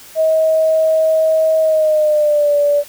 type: tone with pitch glide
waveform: sine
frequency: 636 to 579.9 Hz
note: D#5 to D5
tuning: +38 to -22 cents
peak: -10 dBFS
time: 0.15-2.84 s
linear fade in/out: 50 ms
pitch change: -160 cents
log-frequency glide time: 1.61-2.56 s
effects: white hiss -39 dBFS RMS until 2.88 s